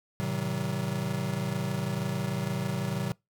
square chord, A diminished seventh, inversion none, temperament just, 110 / 132 / 158.4 / 190.08 Hz, A2 / C3 / Eb3 / Gb3, 0 / +16 / +31 / +47 cents, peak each -38 / -34 / -36 / -34 dBFS, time 0.2-3.12 s, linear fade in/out 0 ms, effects noise-tail reverb RT60 0.2 s tail -24 dB re dry

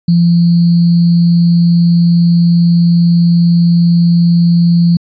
sine tone with sample-and-hold, 171.2 Hz, F3, 34 cents flat, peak -5 dBFS, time 0.08-4.97 s, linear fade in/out 5 ms, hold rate 4410 Hz, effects resampled to 16000 Hz

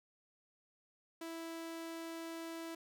sawtooth tone, 329.6 Hz, E4, in tune, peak -39 dBFS, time 1.21-2.75 s, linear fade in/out 5 ms, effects none

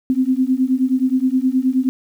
sine beating tone pair, 254.3 / 263.8 Hz, C4 / C4, -49 / +14 cents, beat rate 9.5 Hz, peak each -17 dBFS, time 0.1-1.89 s, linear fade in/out 0 ms, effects 8-bit

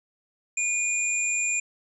sine tone pair together, 2436 / 7300 Hz, D#7 / A#8, -37 / -37 cents, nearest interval octave + perfect fifth, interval 1900 cents, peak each -26 dBFS, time 0.57-1.6 s, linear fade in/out 5 ms, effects none

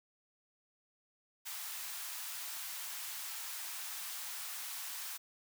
white high-pass noise, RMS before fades -43 dBFS, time 1.45-5.18 s, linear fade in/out 20 ms, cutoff 800 Hz, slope 24 dB/octave, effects none

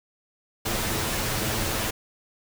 pink noise with comb filter, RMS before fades -27 dBFS, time 0.65-1.91 s, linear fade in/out 10 ms, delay 9.2 ms, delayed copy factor +0.5, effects none

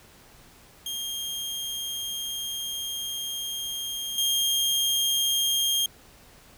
sawtooth tone with level steps, 3219 Hz, G7, 45 cents sharp, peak -27 / -19 dBFS, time 0.86-5.86 s, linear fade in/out 2 ms, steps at 4.18 s, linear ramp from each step 2 ms, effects pink hiss -53 dBFS RMS until 6.57 s

